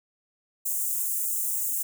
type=high-pass noise; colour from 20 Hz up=white; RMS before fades=-28 dBFS; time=0.65-1.83 s; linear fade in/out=10 ms; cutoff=6900 Hz; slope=48 dB/octave; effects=none